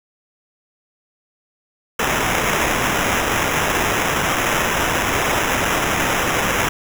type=noise with sample-and-hold; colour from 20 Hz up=white; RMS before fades=-19 dBFS; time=1.99-6.69 s; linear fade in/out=5 ms; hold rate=4410 Hz; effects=none